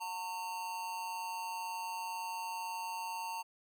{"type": "tone with amplitude modulation", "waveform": "square", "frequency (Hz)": 911, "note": "A#5", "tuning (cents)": -40, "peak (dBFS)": -36, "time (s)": [0, 3.43], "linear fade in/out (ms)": 20, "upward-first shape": "sine", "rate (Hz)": 189, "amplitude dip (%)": 55, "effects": []}